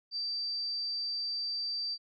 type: tone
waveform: sine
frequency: 4663 Hz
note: D8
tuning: 13 cents flat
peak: -32 dBFS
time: 0.11-1.98 s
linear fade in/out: 50 ms
effects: none